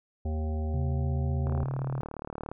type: harmonic tone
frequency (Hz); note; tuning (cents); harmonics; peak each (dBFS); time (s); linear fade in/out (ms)
77.78; D#2; 0; 1 / 3 / 5 / 7 / 9 / 10; -28 / -38 / -42 / -45 / -47 / -48; 0.25-1.64; 5
type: tone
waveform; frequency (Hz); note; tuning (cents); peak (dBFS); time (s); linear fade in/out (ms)
sine; 133.6; C3; +36; -29; 0.74-2.01; 0
type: click train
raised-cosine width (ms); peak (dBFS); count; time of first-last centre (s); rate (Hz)
1; -23; 40; 1.47-2.516; 37.3
effects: none